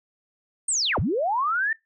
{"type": "linear two-way sweep", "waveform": "sine", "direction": "down then up", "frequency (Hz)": [8790, 62.8, 1828], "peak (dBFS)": -21, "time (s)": [0.68, 1.73], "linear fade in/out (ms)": 5, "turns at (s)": 0.99, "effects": ["noise-tail reverb RT60 0.2 s tail -23 dB re dry"]}